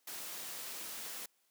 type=noise; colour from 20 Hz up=white; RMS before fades=-44 dBFS; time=0.07-1.26 s; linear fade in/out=5 ms; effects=white hiss -75 dBFS RMS until 1.5 s + high-pass 200 Hz 12 dB/octave